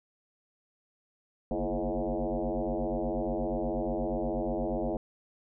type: tone with frequency modulation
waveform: sine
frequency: 146.83 Hz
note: D3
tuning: in tune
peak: -28 dBFS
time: 1.51-4.97 s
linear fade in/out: 2 ms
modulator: 95.1 Hz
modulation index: 6.1
effects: none